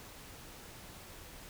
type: silence
effects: pink hiss -51 dBFS RMS until 1.49 s